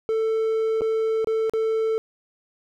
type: tone with dropouts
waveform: triangle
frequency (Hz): 443.7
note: A4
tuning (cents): +14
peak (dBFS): -18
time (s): 0.09-1.98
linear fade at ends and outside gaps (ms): 0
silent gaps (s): 0.809-0.818 / 1.245-1.272 / 1.496-1.536
effects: none